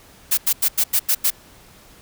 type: noise bursts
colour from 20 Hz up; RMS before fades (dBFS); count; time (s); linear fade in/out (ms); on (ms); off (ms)
blue; -17; 7; 0.31-1.305; 10; 65; 90
effects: pink hiss -48 dBFS RMS until 2.01 s